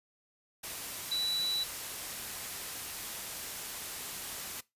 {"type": "tone in noise", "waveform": "sine", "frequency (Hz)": 3947, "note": "B7", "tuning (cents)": -2, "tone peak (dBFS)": -29, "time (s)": [1.11, 1.64], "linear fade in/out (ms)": 10, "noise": "white", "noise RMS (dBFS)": -40, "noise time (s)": [0.63, 4.61], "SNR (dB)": 8, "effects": ["noise-tail reverb RT60 0.2 s tail -20 dB re dry", "resampled to 32000 Hz"]}